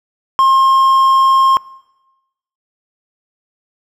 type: tone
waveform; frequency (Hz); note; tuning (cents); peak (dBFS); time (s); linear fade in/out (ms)
triangle; 1067; C6; +34; -5; 0.39-1.57; 0
effects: noise-tail reverb RT60 1.0 s tail -23 dB re dry